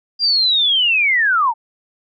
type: linear sweep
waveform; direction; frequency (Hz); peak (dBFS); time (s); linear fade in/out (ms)
sine; down; 4836 to 846; -12; 0.19-1.54; 50
effects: none